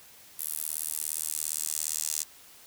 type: tone with high-pass filter sweep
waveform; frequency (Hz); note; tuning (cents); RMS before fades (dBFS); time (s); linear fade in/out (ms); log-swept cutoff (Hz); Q
10% pulse; 77.3; D#2; -11; -33; 0.38-2.24; 20; 11000 to 7000; 2.1
effects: white hiss -53 dBFS RMS until 2.66 s